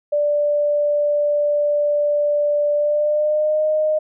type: tone with pitch glide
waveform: sine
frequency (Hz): 587.3 to 616.5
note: D5 to D#5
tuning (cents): 0 to -16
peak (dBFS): -15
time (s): 0.12-3.99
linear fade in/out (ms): 10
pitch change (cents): +84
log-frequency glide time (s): 2.74-3.64
effects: none